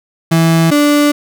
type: tone pair in turn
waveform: 35% pulse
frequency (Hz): 164.3 / 292.7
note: E3 / D4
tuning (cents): -5 / -6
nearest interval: minor seventh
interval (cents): 999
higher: second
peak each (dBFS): -6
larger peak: neither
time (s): 0.31-0.71 / 0.71-1.12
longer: second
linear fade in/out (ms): 10
effects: none